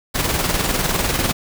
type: noise with tremolo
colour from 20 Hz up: pink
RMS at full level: -18 dBFS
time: 0.14-1.33 s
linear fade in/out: 20 ms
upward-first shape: square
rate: 20 Hz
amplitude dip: 45%
effects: none